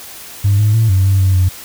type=tone with pitch steps; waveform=sine; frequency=100.3 / 105.9 / 112.2 / 94.6 / 96.9 / 94.6 / 91.4 Hz; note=G2 / G#2 / A2 / F#2 / G2 / F#2 / F#2; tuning=+40 / +34 / +34 / +39 / -20 / +39 / -21 cents; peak=-7 dBFS; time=0.44-1.49 s; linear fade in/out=10 ms; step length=150 ms; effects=tanh soft clip ceiling -5 dBFS + white hiss -33 dBFS RMS until 1.64 s